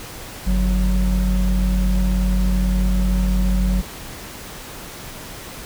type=tone pair together; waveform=triangle; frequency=49 / 185 Hz; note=G1 / F#3; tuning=0 / 0 cents; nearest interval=octave + major seventh; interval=2300 cents; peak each=-14 / -19 dBFS; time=0.46-3.82 s; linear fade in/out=20 ms; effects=pink hiss -35 dBFS RMS until 5.65 s